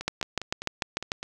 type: two click trains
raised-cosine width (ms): 0.2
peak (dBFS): -9 / -17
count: 8 / 7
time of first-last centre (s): 0.08-1.119 / 0.01-1.23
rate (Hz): 6.74 / 4.92
effects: none